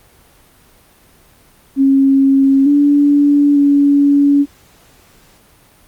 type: tone with pitch steps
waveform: sine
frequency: 271.8 / 287.9 / 284.2 Hz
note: C#4 / D4 / C#4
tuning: -34 / -34 / +43 cents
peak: -7 dBFS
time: 1.76-4.46 s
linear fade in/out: 50 ms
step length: 900 ms
effects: pink hiss -48 dBFS RMS until 5.87 s + Opus 32 kbps